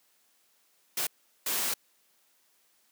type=noise bursts at uneven times; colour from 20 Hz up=white; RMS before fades=-30 dBFS; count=2; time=0.97-1.07 / 1.46-1.74 s; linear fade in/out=5 ms; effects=white hiss -68 dBFS RMS until 2.91 s + high-pass 200 Hz 12 dB/octave